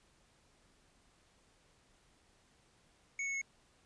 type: tone with pitch steps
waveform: square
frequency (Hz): 2217 / 2202 / 2186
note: C#7 / C#7 / C#7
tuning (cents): 0 / -12 / -25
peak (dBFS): -36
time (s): 3.19-3.415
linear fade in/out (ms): 2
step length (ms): 75
effects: pink hiss -69 dBFS RMS until 3.85 s + resampled to 22050 Hz